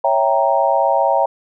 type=chord; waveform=sine; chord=C# diminished seventh; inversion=none; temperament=equal; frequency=554.4 / 659.3 / 784 / 932.3 Hz; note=C#5 / E5 / G5 / Bb5; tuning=0 / 0 / 0 / 0 cents; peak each=-18 dBFS; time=0.04-1.26 s; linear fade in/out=5 ms; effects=none